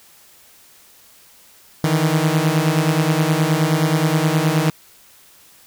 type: beating tone pair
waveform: sawtooth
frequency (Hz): 152.5 / 162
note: D#3 / E3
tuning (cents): -34 / -30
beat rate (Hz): 9.5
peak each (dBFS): -14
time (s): 1.84-4.7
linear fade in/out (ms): 0
effects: white hiss -49 dBFS RMS until 5.66 s